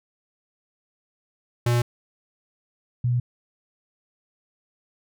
square / sine tone pair in turn, 120 / 122.31 Hz, B2 / B2, -49 / -16 cents, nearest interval unison, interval 33 cents, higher second, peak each -19 dBFS, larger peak neither, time 1.66-1.82 / 3.04-3.2 s, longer neither, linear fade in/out 5 ms, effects none

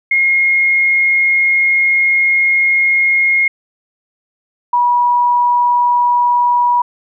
sine tone pair in turn, 2147 / 969.2 Hz, C7 / B5, +44 / -33 cents, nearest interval octave + major second, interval 1377 cents, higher first, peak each -9 dBFS, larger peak neither, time 0.11-3.48 / 4.73-6.82 s, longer first, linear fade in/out 5 ms, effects none

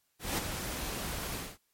pink noise with ADSR envelope, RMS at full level -30 dBFS, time 0.19-1.58 s, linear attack 190 ms, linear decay 17 ms, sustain -7 dB, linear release 220 ms, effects white hiss -75 dBFS RMS until 1.73 s + MP3 64 kbps

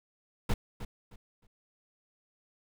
brown noise with echo, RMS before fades -26 dBFS, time 0.49-0.54 s, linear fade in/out 5 ms, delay 310 ms, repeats 3, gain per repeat -12 dB, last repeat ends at 1.47 s, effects none

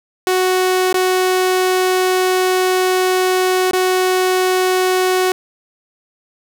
sawtooth tone with dropouts, 370 Hz, F#4, in tune, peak -9 dBFS, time 0.27-5.32 s, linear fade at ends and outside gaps 1 ms, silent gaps 0.928-0.942 / 3.711-3.733 s, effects none

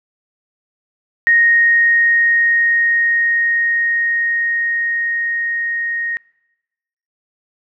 sine tone with level ramp, 1864.7 Hz, A#6, in tune, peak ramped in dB -8 to -18 dBFS, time 1.27-6.17 s, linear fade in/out 0 ms, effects noise-tail reverb RT60 1.0 s tail -25 dB re dry

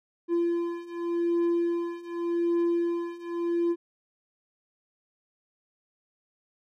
triangle beating tone pair, 341.5 / 342.36 Hz, F4 / F4, -39 / -34 cents, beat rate 0.86 Hz, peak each -27 / -25 dBFS, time 0.28-3.76 s, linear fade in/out 50 ms, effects none

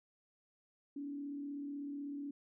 sine tone with frequency modulation, 284.5 Hz, C#4, 45 cents sharp, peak -40 dBFS, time 0.96-2.31 s, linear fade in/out 5 ms, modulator 36.1 Hz, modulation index 0.38, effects none

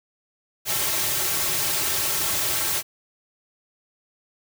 white noise with comb filter, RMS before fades -24 dBFS, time 0.65-2.83 s, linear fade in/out 50 ms, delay 4.1 ms, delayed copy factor -1, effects none

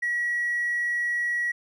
sine tone with hard clipping, 1921 Hz, B6, 48 cents flat, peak -24 dBFS, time 0.02-1.52 s, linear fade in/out 10 ms, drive 1 dB, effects none

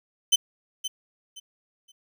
25% pulse tone with echo, 3063 Hz, G7, 41 cents flat, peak -12 dBFS, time 0.32-0.36 s, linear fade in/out 10 ms, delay 520 ms, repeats 3, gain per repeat -12 dB, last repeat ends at 1.92 s, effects none

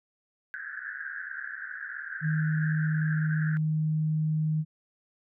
white band-pass noise, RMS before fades -38 dBFS, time 0.54-3.57 s, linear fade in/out 0 ms, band 1500 to 1700 Hz, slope 96 dB/octave
sine tone, 155.56 Hz, D#3, in tune, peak -24 dBFS, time 2.21-4.65 s, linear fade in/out 50 ms
effects none

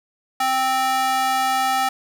square tone with high-pass filter, 261.6 Hz, C4, in tune, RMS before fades -20 dBFS, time 0.4-1.89 s, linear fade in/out 5 ms, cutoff 910 Hz, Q 2.5, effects none

